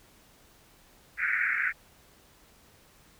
pink band-pass noise, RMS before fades -28 dBFS, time 1.17-1.73 s, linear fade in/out 50 ms, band 1400 to 2300 Hz, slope 96 dB/octave, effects pink hiss -59 dBFS RMS until 3.19 s

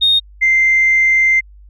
sine tone pair in turn, 3700 / 2086 Hz, A#7 / C7, -14 / -6 cents, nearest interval minor seventh, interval 992 cents, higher first, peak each -8 dBFS, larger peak neither, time 0.01-0.2 / 0.41-1.41 s, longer second, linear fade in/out 20 ms, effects tanh soft clip ceiling -4 dBFS + added 50 Hz sine -38 dBFS peak until 1.69 s

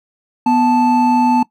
triangle tone pair together, 246.2 / 877.4 Hz, B3 / A5, -5 / -5 cents, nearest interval octave + minor seventh, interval 2200 cents, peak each -11 dBFS, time 0.46-1.43 s, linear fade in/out 5 ms, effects noise-tail reverb RT60 0.1 s tail -19 dB re dry

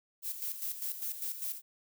violet noise with tremolo, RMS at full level -36 dBFS, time 0.22-1.62 s, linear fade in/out 50 ms, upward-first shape square, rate 5 Hz, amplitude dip 60%, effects none

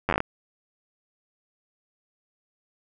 slowing click train, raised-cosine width 0.5 ms, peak -8 dBFS, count 8, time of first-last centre 0.09-0.204 s, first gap 10 ms, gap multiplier 1.16, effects none

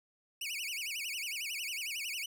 sawtooth tone with vibrato, 2560 Hz, D#7, 49 cents sharp, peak -33 dBFS, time 0.41-2.26 s, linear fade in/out 5 ms, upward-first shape sine, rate 11 Hz, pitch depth 270 cents each way, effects none

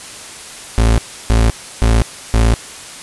35% pulse tone bursts, 56.2 Hz, A1, 37 cents sharp, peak -7 dBFS, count 4, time 0.78-2.54 s, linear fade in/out 0 ms, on 200 ms, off 320 ms, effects white hiss -32 dBFS RMS until 3.02 s + resampled to 24000 Hz

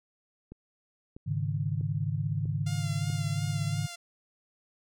click train, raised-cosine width 3 ms, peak -31 dBFS, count 5, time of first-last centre 0.52-3.101 s, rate 1.55 Hz
sine chord, Ab suspended fourth, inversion none, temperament equal, 103.83 / 138.59 / 155.56 Hz, Ab2 / Db3 / Eb3, 0 / 0 / 0 cents, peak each -32 dBFS, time 1.26-3.87 s, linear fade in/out 20 ms
5% pulse tone with vibrato, 696 Hz, F5, 6 cents flat, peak -28 dBFS, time 2.66-3.96 s, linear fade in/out 10 ms, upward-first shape sine, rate 2.8 Hz, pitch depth 35 cents each way
effects none

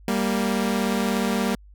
sawtooth tone pair together, 196.32 / 233.1 Hz, G3 / A#3, +3 / 0 cents, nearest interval minor third, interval 297 cents, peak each -20 dBFS, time 0.08-1.55 s, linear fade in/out 2 ms, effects added 50 Hz sine -45 dBFS peak until 1.74 s

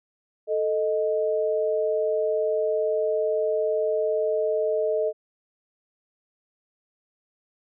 sine tone pair together, 440 / 622.3 Hz, A4 / D#5, 0 / 0 cents, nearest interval tritone, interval 600 cents, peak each -24 dBFS, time 0.47-5.13 s, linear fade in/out 50 ms, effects none

